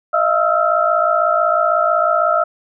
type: tone cluster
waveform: sine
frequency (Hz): 624 / 680 / 1293 / 1359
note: D#5 / F5 / E6 / F6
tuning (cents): +5 / -46 / -34 / -48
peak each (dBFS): -18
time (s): 0.13-2.44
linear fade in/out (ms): 10
effects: none